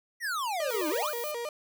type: exponential two-way sweep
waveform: square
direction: down then up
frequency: 1987 to 295.4 to 1782 Hz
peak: -30 dBFS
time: 0.2-1.12 s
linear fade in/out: 50 ms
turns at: 0.89 s
type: tone with vibrato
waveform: 35% pulse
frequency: 534 Hz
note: C5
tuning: 35 cents sharp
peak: -31 dBFS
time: 0.6-1.49 s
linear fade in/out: 2 ms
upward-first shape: square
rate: 4.7 Hz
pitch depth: 210 cents each way
type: noise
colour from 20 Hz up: violet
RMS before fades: -40 dBFS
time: 0.69-1.32 s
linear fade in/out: 10 ms
effects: none